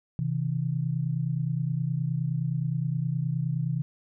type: tone pair together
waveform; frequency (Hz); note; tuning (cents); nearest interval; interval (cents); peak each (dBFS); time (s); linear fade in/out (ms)
sine; 130.81 / 160.41; C3 / E3; 0 / -47; major third; 353; -28; 0.19-3.82; 0
effects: none